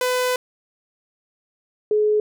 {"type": "tone pair in turn", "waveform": ["sawtooth", "sine"], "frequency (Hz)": [502, 423.8], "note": ["B4", "G#4"], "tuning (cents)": [28, 35], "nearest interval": "minor third", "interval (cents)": 293, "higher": "first", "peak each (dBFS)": -15, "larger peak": "neither", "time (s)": [[0.01, 0.36], [1.91, 2.2]], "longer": "first", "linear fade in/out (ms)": 2, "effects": []}